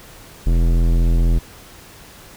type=tone with tanh clipping; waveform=sine; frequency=42.13 Hz; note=E1; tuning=38 cents sharp; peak=-14 dBFS; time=0.46-1.39 s; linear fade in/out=10 ms; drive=17 dB; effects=pink hiss -42 dBFS RMS until 2.36 s